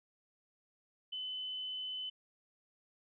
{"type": "tone", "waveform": "sine", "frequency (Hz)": 3025, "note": "F#7", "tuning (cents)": 38, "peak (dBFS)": -38, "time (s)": [1.12, 2.1], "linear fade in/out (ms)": 10, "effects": []}